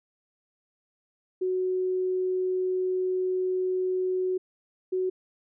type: tone pair in turn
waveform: sine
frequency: 370 / 371.3 Hz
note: F#4 / F#4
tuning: 0 / +6 cents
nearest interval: unison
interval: 6 cents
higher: second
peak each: -24 dBFS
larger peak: neither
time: 1.41-4.38 / 4.92-5.1 s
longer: first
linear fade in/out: 10 ms
effects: none